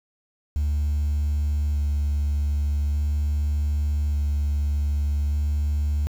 sine tone with vibrato, 73.3 Hz, D2, 3 cents flat, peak -18 dBFS, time 0.56-6.07 s, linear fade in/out 0 ms, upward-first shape square, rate 0.42 Hz, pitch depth 12 cents each way, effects tanh soft clip ceiling -19 dBFS + 8-bit

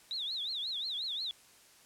sine tone with vibrato, 3768 Hz, A#7, 18 cents sharp, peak -34 dBFS, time 0.11-1.31 s, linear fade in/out 0 ms, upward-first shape triangle, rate 5.6 Hz, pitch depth 250 cents each way, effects white hiss -60 dBFS RMS until 1.85 s + low-pass 11000 Hz 12 dB/octave

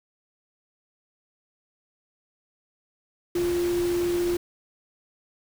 sine tone in noise, 349.2 Hz, F4, in tune, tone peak -22 dBFS, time 3.35-4.37 s, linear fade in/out 5 ms, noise pink, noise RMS -36 dBFS, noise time 3.35-4.37 s, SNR +11 dB, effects none

